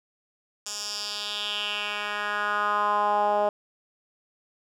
10% pulse tone with band-pass filter sweep, 207.2 Hz, G#3, 4 cents flat, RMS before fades -27 dBFS, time 0.66-3.49 s, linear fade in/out 2 ms, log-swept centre 6500 to 660 Hz, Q 3.2, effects none

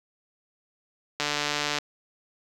click train, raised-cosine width 0.2 ms, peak -9 dBFS, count 87, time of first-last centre 1.2-1.785 s, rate 147 Hz, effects high-pass 150 Hz 12 dB/octave + 8-bit

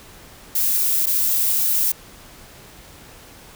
violet noise with dropouts, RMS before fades -19 dBFS, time 0.55-1.92 s, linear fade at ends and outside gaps 5 ms, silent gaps 1.059-1.067 s, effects pink hiss -44 dBFS RMS until 3.55 s

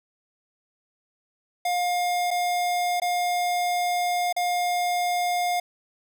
square tone with dropouts, 710 Hz, F5, 28 cents sharp, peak -23 dBFS, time 1.65-5.6 s, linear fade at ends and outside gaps 5 ms, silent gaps 2.307-2.311 / 3-3.018 / 4.327-4.364 s, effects none

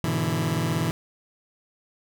sawtooth chord, E dominant seventh, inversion first, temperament just, 103.01 / 123.61 / 148.33 / 164.81 Hz, G#2 / B2 / D3 / E3, -14 / +2 / +18 / 0 cents, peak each -27 / -25 / -26 / -22 dBFS, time 0.04-0.91 s, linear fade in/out 0 ms, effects none

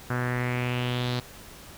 sawtooth tone with low-pass filter sweep, 123.47 Hz, B2, in tune, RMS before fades -28 dBFS, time 0.1-1.2 s, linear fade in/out 5 ms, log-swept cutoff 1500 to 4200 Hz, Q 3.9, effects pink hiss -46 dBFS RMS until 1.77 s

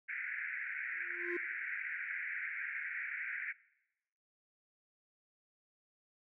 white band-pass noise, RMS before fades -41 dBFS, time 0.08-3.53 s, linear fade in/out 20 ms, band 1500 to 2300 Hz, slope 96 dB/octave
triangle tone with exponential growth, 349.2 Hz, F4, in tune, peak -32 dBFS, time 0.93-1.37 s, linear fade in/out 5 ms, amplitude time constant 94 ms
effects noise-tail reverb RT60 0.9 s tail -21 dB re dry

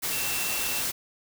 sine tone in noise, 2691 Hz, E7, 35 cents sharp, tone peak -34 dBFS, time 0.11-0.81 s, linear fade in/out 20 ms, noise white, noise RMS -29 dBFS, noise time 0.02-0.92 s, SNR -8 dB, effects none

